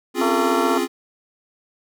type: chord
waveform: square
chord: Db major seventh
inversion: third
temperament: equal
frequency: 261.6 / 277.2 / 349.2 / 415.3 Hz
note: C4 / Db4 / F4 / Ab4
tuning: 0 / 0 / 0 / 0 cents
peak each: -25 / -28 / -24 / -26 dBFS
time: 0.14-0.88 s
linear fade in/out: 50 ms
type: harmonic tone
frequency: 226.6 Hz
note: A#3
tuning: 49 cents flat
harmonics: 2 / 3 / 4 / 5 / 6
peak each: -26 / -26 / -26 / -26 / -26 dBFS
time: 0.21-0.78 s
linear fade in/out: 5 ms
effects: none